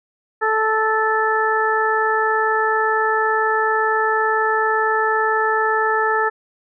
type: harmonic tone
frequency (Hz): 437.9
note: A4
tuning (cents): -8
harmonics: 1 / 2 / 3 / 4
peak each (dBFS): -21 / -21 / -21 / -21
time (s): 0.41-6.3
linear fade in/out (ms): 20
effects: none